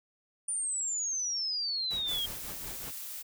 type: exponential sweep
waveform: sine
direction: down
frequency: 9397 to 3200 Hz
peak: -30 dBFS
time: 0.48-2.26 s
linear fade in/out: 5 ms
type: noise with tremolo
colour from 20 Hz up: pink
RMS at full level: -43 dBFS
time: 1.9-2.91 s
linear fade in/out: 10 ms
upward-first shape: triangle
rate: 5.4 Hz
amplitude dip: 80%
type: noise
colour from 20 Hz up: blue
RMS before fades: -41 dBFS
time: 2.07-3.23 s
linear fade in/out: 20 ms
effects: none